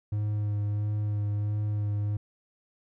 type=tone with vibrato; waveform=triangle; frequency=104.2 Hz; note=G#2; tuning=6 cents sharp; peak=-24 dBFS; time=0.12-2.17 s; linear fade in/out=5 ms; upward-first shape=sine; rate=1.5 Hz; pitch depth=17 cents each way; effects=none